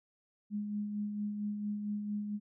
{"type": "tone with tremolo", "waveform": "sine", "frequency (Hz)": 207.7, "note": "G#3", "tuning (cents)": 0, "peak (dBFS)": -32, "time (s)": [0.5, 2.4], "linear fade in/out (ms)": 50, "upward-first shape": "sine", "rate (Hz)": 4.4, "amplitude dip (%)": 40, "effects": []}